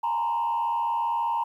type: tone with frequency modulation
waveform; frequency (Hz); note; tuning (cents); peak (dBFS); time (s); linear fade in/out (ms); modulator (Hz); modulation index
sine; 929; A#5; -6; -22; 0.03-1.44; 10; 85.7; 0.77
effects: tanh soft clip ceiling -20 dBFS + 10-bit